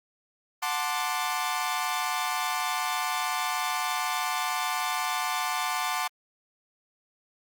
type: chord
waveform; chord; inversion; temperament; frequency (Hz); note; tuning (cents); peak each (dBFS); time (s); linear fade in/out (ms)
sawtooth; D dominant seventh; first; equal with one note detuned; 736.6 / 880 / 1046.5 / 1174.7; F#5 / A5 / C6 / D6; -8 / 0 / 0 / 0; -29; 0.62-6.08; 10
effects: Opus 48 kbps